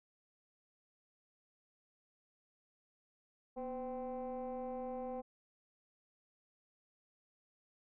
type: tone with frequency modulation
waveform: sine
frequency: 510 Hz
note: C5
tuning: 44 cents flat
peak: -38 dBFS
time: 3.56-5.22 s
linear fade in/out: 20 ms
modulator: 266 Hz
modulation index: 1.1
effects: tanh soft clip ceiling -36 dBFS